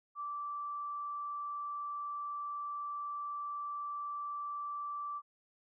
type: tone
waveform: sine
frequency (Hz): 1166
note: D6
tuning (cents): -13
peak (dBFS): -37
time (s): 0.15-5.22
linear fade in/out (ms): 50
effects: none